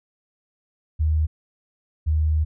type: tone pair in turn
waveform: sine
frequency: 77.78 / 77.5 Hz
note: D#2 / D#2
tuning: 0 / -6 cents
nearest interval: unison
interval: 6 cents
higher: first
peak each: -17 dBFS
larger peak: neither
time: 0.99-1.27 / 2.06-2.45 s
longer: second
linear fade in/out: 20 ms
effects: none